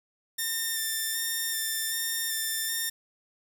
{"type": "tone with vibrato", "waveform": "5% pulse", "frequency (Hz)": 1801, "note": "A6", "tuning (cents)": 40, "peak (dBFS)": -18, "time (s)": [0.38, 2.9], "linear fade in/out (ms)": 10, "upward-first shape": "square", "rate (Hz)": 1.3, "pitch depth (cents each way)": 15, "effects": ["8-bit"]}